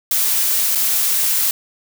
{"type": "noise with dropouts", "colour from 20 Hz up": "blue", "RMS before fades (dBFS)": -17, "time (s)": [0.11, 1.51], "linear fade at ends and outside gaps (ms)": 2, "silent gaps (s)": [0.751, 0.755], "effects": []}